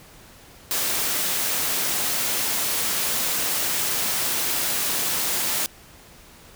white high-pass noise, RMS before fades -24 dBFS, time 0.71-5.66 s, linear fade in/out 0 ms, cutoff 120 Hz, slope 12 dB/octave, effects pink hiss -48 dBFS RMS until 6.55 s

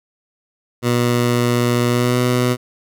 15% pulse tone with pitch glide, 121 to 123.97 Hz, B2 to B2, -35 to +7 cents, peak -8 dBFS, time 0.82-2.57 s, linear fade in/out 50 ms, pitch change +42 cents, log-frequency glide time 1.89-2.18 s, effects none

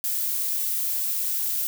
violet noise, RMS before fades -26 dBFS, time 0.04-1.67 s, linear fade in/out 0 ms, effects none

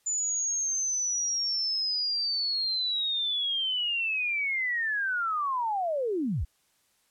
sine linear sweep, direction down, 7040 to 43.87 Hz, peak -26 dBFS, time 0.06-6.45 s, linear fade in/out 10 ms, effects white hiss -69 dBFS RMS until 7.1 s + low-pass 12000 Hz 12 dB/octave

